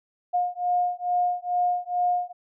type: beating tone pair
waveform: sine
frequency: 713 / 715.3 Hz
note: F5 / F5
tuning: +36 / +41 cents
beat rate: 2.3 Hz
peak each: -25 dBFS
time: 0.33-2.33 s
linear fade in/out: 20 ms
effects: none